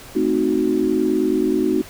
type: chord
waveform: sine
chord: A diminished seventh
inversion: none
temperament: equal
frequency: 220 / 261.6 / 311.1 / 370 Hz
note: A3 / C4 / Eb4 / Gb4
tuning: 0 / 0 / 0 / 0 cents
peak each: -25 / -22 / -20 / -20 dBFS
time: 0.15-1.82 s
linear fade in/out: 10 ms
effects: pink hiss -40 dBFS RMS until 1.89 s